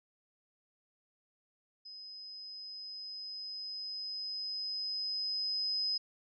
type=tone with level ramp; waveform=sine; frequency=5050 Hz; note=D#8; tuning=25 cents sharp; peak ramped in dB=-46 to -30 dBFS; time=1.85-5.98 s; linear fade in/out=10 ms; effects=none